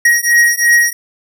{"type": "beating tone pair", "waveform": "square", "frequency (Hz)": [1889, 1891.9], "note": ["A#6", "A#6"], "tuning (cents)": [22, 25], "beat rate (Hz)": 2.9, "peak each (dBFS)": -12, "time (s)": [0.05, 0.93], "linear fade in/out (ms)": 5, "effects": []}